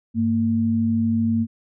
sine tone pair together, 100 / 228.2 Hz, G2 / A#3, +35 / -37 cents, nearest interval octave + major second, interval 1428 cents, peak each -25 / -18 dBFS, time 0.14-1.47 s, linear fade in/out 50 ms, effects none

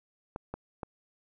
clicks, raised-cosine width 1 ms, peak -22 dBFS, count 3, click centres 0.361 / 0.54 / 0.832 s, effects none

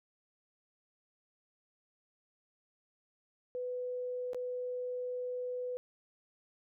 sine tone with dropouts, 497.9 Hz, B4, 14 cents sharp, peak -35 dBFS, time 3.55-5.77 s, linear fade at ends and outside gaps 0 ms, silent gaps 4.333-4.346 s, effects none

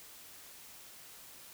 silence, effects white hiss -53 dBFS RMS until 1.53 s

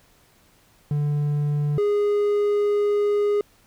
triangle tone pair in turn, 146.83 / 412.3 Hz, D3 / G#4, 0 / -13 cents, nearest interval octave + tritone, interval 1787 cents, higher second, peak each -18 / -16 dBFS, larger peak second, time 0.91-1.78 / 1.78-3.41 s, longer second, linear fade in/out 2 ms, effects pink hiss -58 dBFS RMS until 3.66 s

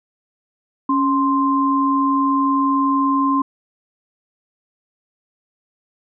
sine tone pair together, 277.2 / 1046.6 Hz, C#4 / C6, 0 / 0 cents, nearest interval octave + major seventh, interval 2300 cents, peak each -17 dBFS, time 0.89-3.42 s, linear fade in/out 5 ms, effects none

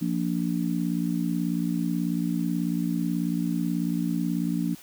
harmonic tone, 58.27 Hz, A#1, in tune, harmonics 3 / 4 / 5, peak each -27 / -29 / -29 dBFS, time 0.01-4.75 s, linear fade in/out 10 ms, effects white hiss -49 dBFS RMS until 4.82 s

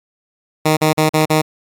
10% pulse tone bursts, 155.56 Hz, D#3, in tune, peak -3 dBFS, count 5, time 0.65-1.418 s, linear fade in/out 10 ms, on 120 ms, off 42 ms, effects AAC 64 kbps

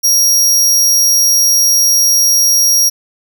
sawtooth tone, 5640 Hz, F8, 16 cents sharp, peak -5 dBFS, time 0.03-2.9 s, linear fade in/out 20 ms, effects none

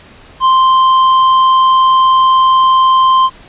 sine tone with hard clipping, 1045 Hz, C6, 2 cents flat, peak -7 dBFS, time 0.4-3.3 s, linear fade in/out 50 ms, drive 5 dB, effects pink hiss -39 dBFS RMS until 3.48 s + resampled to 8000 Hz

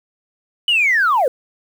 sine linear sweep, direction down, 3000 to 466.2 Hz, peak -11 dBFS, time 0.68-1.28 s, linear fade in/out 2 ms, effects tanh soft clip ceiling -8 dBFS + 7-bit

